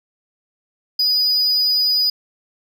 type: tone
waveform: triangle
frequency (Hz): 4945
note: D#8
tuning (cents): -12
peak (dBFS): -13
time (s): 0.99-2.1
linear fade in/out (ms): 5
effects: none